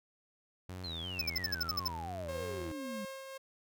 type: tone with vibrato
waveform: sawtooth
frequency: 87 Hz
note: F2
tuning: 6 cents flat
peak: -38 dBFS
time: 0.69-2.72 s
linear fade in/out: 0 ms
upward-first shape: square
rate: 2.9 Hz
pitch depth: 90 cents each way
type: exponential sweep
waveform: sine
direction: down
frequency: 4262 to 196 Hz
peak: -40 dBFS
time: 0.84-3.05 s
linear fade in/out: 2 ms
type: tone bursts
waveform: square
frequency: 5274 Hz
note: E8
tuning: in tune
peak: -30 dBFS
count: 9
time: 1.19-1.879 s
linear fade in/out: 5 ms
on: 25 ms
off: 58 ms
type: tone with tremolo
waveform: sawtooth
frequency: 536 Hz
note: C5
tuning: 42 cents sharp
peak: -36 dBFS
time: 2.28-3.38 s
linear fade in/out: 10 ms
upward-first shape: triangle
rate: 1.8 Hz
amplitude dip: 50%
effects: none